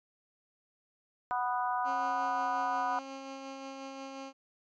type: harmonic tone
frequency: 246.9 Hz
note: B3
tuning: in tune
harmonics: 3 / 4 / 5 / 6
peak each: -33 / -33 / -37 / -41 dBFS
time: 1.31-2.99 s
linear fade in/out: 0 ms
type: tone with tremolo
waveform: 15% pulse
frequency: 270 Hz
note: C#4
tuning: 45 cents flat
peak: -34 dBFS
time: 1.84-4.33 s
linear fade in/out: 50 ms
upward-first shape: sine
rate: 5.6 Hz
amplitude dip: 25%
effects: resampled to 16000 Hz